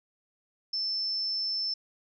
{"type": "tone", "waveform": "sine", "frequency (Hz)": 5300, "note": "E8", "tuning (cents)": 9, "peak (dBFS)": -28, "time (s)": [0.73, 1.74], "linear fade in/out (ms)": 5, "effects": []}